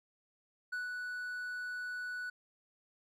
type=tone with ADSR envelope; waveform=triangle; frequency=1480 Hz; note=F#6; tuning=in tune; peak=-33 dBFS; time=0.72-2.3 s; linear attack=11 ms; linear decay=150 ms; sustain=-3 dB; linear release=6 ms; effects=none